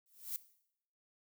violet noise with exponential growth, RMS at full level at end -36 dBFS, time 0.06-0.36 s, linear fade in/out 0 ms, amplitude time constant 65 ms, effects noise-tail reverb RT60 0.7 s tail -17 dB re dry

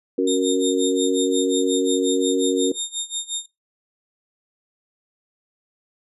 sine chord, F# major, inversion second, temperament equal, 277.2 / 370 / 466.2 Hz, C#4 / F#4 / A#4, 0 / 0 / 0 cents, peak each -21 dBFS, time 0.18-2.72 s, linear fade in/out 5 ms
25% pulse tone with tremolo, 3670 Hz, A#7, 28 cents flat, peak -20 dBFS, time 0.27-3.46 s, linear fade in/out 5 ms, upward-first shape sine, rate 5.6 Hz, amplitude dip 90%
effects noise-tail reverb RT60 0.2 s tail -17 dB re dry + resampled to 32000 Hz

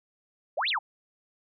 sine exponential two-way sweep, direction up then down, 493.9 to 4435 to 740 Hz, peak -25 dBFS, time 0.57-0.79 s, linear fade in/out 10 ms, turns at 0.69 s, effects none

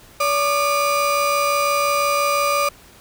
35% pulse tone pair together, 571.1 / 1208 Hz, D5 / D6, -49 / +48 cents, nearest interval octave + minor second, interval 1297 cents, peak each -19 / -17 dBFS, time 0.2-2.69 s, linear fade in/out 5 ms, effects pink hiss -47 dBFS RMS until 3 s

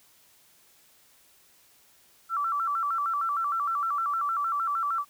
sine tone with vibrato, 1247 Hz, D#6, 3 cents sharp, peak -25 dBFS, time 2.29-5.05 s, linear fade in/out 50 ms, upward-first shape square, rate 6.5 Hz, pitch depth 130 cents each way, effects white hiss -60 dBFS RMS until 5.09 s

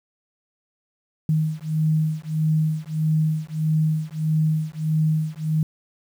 sine beating tone pair, 155.56 / 157.16 Hz, D#3 / D#3, 0 / +18 cents, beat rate 1.6 Hz, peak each -22 dBFS, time 1.29-5.63 s, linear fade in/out 2 ms, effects 8-bit

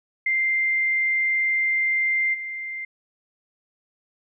sine tone with level steps, 2093 Hz, C7, in tune, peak -19 / -29 dBFS, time 0.26-2.85 s, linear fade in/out 5 ms, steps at 2.33 s, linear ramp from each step 20 ms, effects none

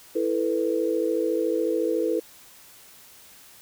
sine chord, E suspended fourth, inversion none, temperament equal, 329.6 / 440 / 493.9 Hz, E4 / A4 / B4, 0 / 0 / 0 cents, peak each -26 dBFS, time 0.15-2.2 s, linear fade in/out 10 ms, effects white hiss -50 dBFS RMS until 3.61 s

